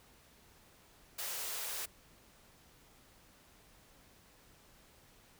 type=high-pass noise; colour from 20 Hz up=white; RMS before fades=-40 dBFS; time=1.18-1.86 s; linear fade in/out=10 ms; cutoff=370 Hz; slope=96 dB/octave; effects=pink hiss -63 dBFS RMS until 5.39 s